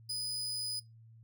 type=tone; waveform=35% pulse; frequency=4978 Hz; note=D#8; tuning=in tune; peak=-33 dBFS; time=0.09-0.8 s; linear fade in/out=10 ms; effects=noise-tail reverb RT60 0.2 s tail -23 dB re dry + added 113 Hz sine -54 dBFS peak until 1.23 s